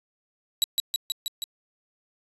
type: tone with echo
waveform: sawtooth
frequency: 3914 Hz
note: B7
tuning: 16 cents flat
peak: -16 dBFS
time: 0.62-0.64 s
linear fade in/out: 0 ms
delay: 160 ms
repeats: 5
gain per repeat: -2 dB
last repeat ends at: 1.44 s
effects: resampled to 32000 Hz